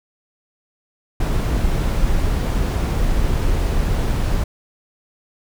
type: noise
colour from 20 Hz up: brown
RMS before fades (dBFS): -18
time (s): 1.2-4.44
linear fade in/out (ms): 5
effects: none